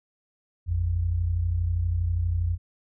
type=tone pair together; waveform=sine; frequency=54.28 / 86.7 Hz; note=A1 / F2; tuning=-23 / -12 cents; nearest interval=minor sixth; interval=811 cents; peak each=-29 / -23 dBFS; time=0.66-2.58 s; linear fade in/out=50 ms; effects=none